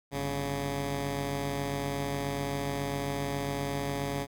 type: tone pair together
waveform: 10% pulse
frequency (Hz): 49.14 / 140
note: G1 / C#3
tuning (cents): +5 / +18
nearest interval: octave + tritone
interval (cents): 1813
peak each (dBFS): -30 / -23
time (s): 0.11-4.27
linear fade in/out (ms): 50
effects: none